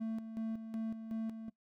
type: tone with tremolo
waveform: triangle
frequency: 223.1 Hz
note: A3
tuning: 24 cents sharp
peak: -33 dBFS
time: 0-1.5 s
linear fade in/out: 20 ms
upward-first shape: square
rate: 2.7 Hz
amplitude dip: 60%
effects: noise-tail reverb RT60 0.1 s tail -22 dB re dry